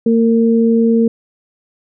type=tone pair together; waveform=sine; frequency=228 / 458.5 Hz; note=A#3 / A#4; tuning=-38 / -29 cents; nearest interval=octave; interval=1209 cents; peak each=-10 / -14 dBFS; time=0.06-1.08 s; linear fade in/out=5 ms; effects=none